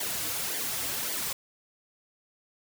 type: noise with flanger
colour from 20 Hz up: white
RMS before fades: -32 dBFS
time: 0-1.33 s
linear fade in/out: 5 ms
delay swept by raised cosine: 0.76 to 5.06 ms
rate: 1.8 Hz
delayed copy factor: -0.7
effects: none